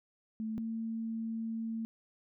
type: tone pair in turn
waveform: sine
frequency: 220 / 225.4 Hz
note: A3 / A3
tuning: 0 / +42 cents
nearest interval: unison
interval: 42 cents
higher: second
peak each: -34 / -34 dBFS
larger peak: neither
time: 0.4-0.58 / 0.58-1.85 s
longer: second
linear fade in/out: 0 ms
effects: none